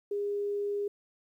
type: tone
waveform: sine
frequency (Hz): 407.4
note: G#4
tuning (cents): -33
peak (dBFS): -29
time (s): 0.11-0.88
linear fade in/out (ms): 5
effects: 11-bit